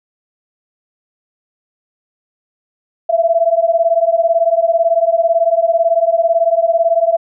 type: beating tone pair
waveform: sine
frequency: 659.3 / 677.3 Hz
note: E5 / E5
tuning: 0 / +47 cents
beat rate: 18 Hz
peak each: -13 dBFS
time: 3.09-7.17 s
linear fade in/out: 10 ms
effects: none